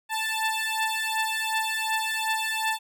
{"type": "beating tone pair", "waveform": "15% pulse", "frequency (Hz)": [880, 882.7], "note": ["A5", "A5"], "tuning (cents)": [0, 5], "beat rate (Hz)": 2.7, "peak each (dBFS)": -22, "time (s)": [0.09, 2.79], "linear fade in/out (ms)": 50, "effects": []}